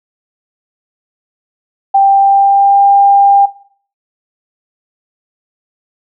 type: tone with pitch glide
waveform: sine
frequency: 787 to 798.4 Hz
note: G5 to G5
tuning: +7 to +32 cents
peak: -4 dBFS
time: 1.94-3.46 s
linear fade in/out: 10 ms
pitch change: +25 cents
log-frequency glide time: 2.08-2.82 s
effects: noise-tail reverb RT60 0.5 s tail -17 dB re dry